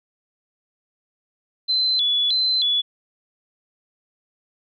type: tone with vibrato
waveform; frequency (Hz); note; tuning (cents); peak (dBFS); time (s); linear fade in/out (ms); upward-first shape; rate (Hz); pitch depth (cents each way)
sine; 3729; A#7; 0; -17; 1.68-2.82; 20; square; 1.6; 150
effects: none